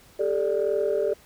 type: chord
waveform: sine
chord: G suspended second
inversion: none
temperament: equal with one note detuned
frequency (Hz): 398.2 / 440 / 587.3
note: G4 / A4 / D5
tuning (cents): +27 / 0 / 0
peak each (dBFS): -25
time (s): 0.19-1.14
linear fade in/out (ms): 10
effects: tanh soft clip ceiling -15 dBFS + pink hiss -54 dBFS RMS until 1.25 s